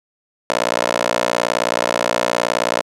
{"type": "tone with high-pass filter", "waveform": "15% pulse", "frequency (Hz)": 59, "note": "A#1", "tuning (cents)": 22, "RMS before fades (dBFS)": -19, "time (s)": [0.5, 2.82], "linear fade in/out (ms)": 0, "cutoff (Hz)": 560, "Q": 1.4, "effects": ["low-pass 9000 Hz 12 dB/octave"]}